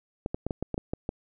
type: clicks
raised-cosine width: 2 ms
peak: -16 dBFS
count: 9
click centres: 0.261 / 0.345 / 0.466 / 0.508 / 0.626 / 0.743 / 0.779 / 0.935 / 1.091 s
effects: none